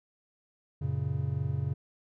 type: chord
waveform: triangle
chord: F# major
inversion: none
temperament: just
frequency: 92.5 / 115.62 / 138.75 Hz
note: F#2 / A#2 / C#3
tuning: 0 / -14 / +2 cents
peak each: -32 / -33 / -29 dBFS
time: 0.81-1.74 s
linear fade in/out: 10 ms
effects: none